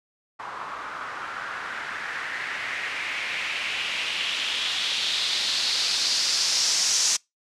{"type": "noise with low-pass filter sweep", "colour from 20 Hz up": "blue", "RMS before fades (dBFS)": -27, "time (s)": [0.39, 7.17], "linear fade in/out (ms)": 10, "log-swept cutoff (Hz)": [1100, 6200], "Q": 2.9, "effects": ["noise-tail reverb RT60 0.2 s tail -26 dB re dry", "low-pass 10000 Hz 12 dB/octave"]}